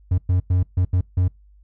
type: tone bursts at uneven times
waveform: triangle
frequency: 90.8 Hz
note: F#2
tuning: 32 cents flat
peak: -13 dBFS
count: 6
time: 0.11-0.18 / 0.29-0.4 / 0.5-0.63 / 0.77-0.85 / 0.93-1.01 / 1.17-1.28 s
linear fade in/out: 5 ms
effects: noise-tail reverb RT60 0.2 s tail -25 dB re dry + added 50 Hz sine -48 dBFS peak until 1.63 s